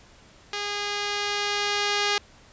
5% pulse tone with level ramp, 410 Hz, G#4, 22 cents flat, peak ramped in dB -17 to -10 dBFS, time 0.53-2.18 s, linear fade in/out 2 ms, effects pink hiss -53 dBFS RMS until 2.52 s + resampled to 16000 Hz

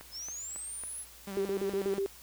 click train, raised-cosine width 0.5 ms, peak -31 dBFS, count 4, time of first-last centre 0.01-0.836 s, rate 3.63 Hz
sine linear sweep, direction up, 5070 to 11080 Hz, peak -38 dBFS, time 0.11-1.06 s, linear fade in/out 50 ms
sawtooth tone with vibrato, 196 Hz, G3, in tune, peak -34 dBFS, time 1.27-1.99 s, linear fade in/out 5 ms, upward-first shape sine, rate 12 Hz, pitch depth 42 cents each way
sine tone bursts, 392.9 Hz, G4, 4 cents sharp, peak -28 dBFS, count 6, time 1.37-2.061 s, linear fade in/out 0 ms, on 81 ms, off 41 ms
effects added 60 Hz sine -59 dBFS peak until 2.22 s + white hiss -53 dBFS RMS until 2.22 s

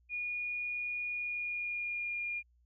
sine tone with pitch glide, 2443 to 2416 Hz, D#7 to D7, -32 to +48 cents, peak -34 dBFS, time 0.09-2.43 s, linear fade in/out 50 ms, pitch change -20 cents, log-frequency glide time 1.13-2.14 s, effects added 60 Hz sine -65 dBFS peak until 2.65 s

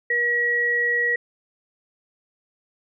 sine tone pair together, 478.8 / 1915.2 Hz, A#4 / A#6, +46 / +46 cents, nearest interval 2 octaves, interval 2400 cents, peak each -28 / -19 dBFS, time 0.1-1.16 s, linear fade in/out 5 ms, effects none

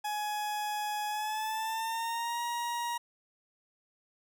40% pulse tone with pitch glide, 840 to 948.3 Hz, G#5 to A#5, +19 to +29 cents, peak -31 dBFS, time 0.04-2.98 s, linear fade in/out 10 ms, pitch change +210 cents, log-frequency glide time 1.08-2.41 s, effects none

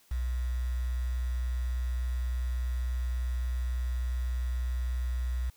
sine tone with quantisation, 61.74 Hz, B1, in tune, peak -28 dBFS, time 0.11-5.5 s, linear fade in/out 5 ms, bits 8, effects white hiss -63 dBFS RMS until 5.56 s

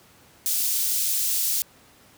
white high-pass noise, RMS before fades -24 dBFS, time 0.46-1.62 s, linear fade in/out 0 ms, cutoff 4800 Hz, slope 12 dB/octave, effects pink hiss -54 dBFS RMS until 2.17 s + high-pass 80 Hz 12 dB/octave

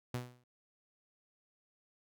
sawtooth tone with exponential decay, 123.47 Hz, B2, in tune, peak -30 dBFS, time 0.14-0.44 s, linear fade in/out 5 ms, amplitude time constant 64 ms, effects none

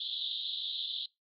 pink band-pass noise, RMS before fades -37 dBFS, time 0-1.06 s, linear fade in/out 5 ms, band 3300 to 4000 Hz, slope 96 dB/octave, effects noise-tail reverb RT60 0.2 s tail -22 dB re dry

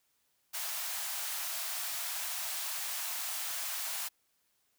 white high-pass noise, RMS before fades -37 dBFS, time 0.53-4.09 s, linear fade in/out 20 ms, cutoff 620 Hz, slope 96 dB/octave, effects white hiss -75 dBFS RMS until 4.78 s

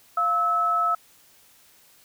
sine tone pair together, 695.2 / 1300 Hz, F5 / E6, -8 / -24 cents, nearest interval major seventh, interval 1084 cents, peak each -28 / -20 dBFS, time 0.17-0.95 s, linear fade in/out 5 ms, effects white hiss -56 dBFS RMS until 2.04 s

